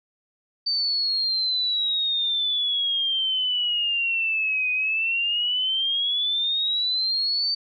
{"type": "exponential two-way sweep", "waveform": "sine", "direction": "down then up", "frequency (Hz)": [4603, 2489, 4603], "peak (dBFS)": -21, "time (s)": [0.66, 7.55], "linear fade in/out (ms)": 10, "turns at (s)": 4.71, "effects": []}